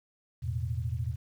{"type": "chord", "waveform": "sine", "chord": "E suspended fourth", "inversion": "none", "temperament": "equal", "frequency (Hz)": [82.41, 110, 123.47], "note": ["E2", "A2", "B2"], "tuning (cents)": [0, 0, 0], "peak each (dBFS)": -34, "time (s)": [0.42, 1.16], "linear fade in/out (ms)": 20, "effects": ["10-bit"]}